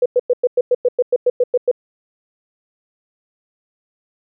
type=tone bursts; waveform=sine; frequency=493.9 Hz; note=B4; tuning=in tune; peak=-10 dBFS; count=13; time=0.02-1.714 s; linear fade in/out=5 ms; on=38 ms; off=100 ms; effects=none